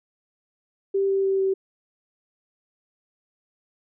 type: tone with pitch steps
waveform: sine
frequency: 392 / 389.5 / 387.1 / 384.6 Hz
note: G4 / G4 / G4 / G4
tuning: 0 / -11 / -22 / -33 cents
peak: -19 dBFS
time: 0.94-1.54 s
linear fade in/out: 10 ms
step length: 150 ms
effects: none